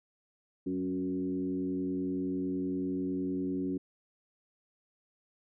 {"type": "tone with frequency modulation", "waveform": "sine", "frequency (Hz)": 277.2, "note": "C#4", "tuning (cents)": 0, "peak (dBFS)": -30, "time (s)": [0.66, 3.78], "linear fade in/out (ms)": 10, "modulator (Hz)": 90.7, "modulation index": 0.94, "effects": []}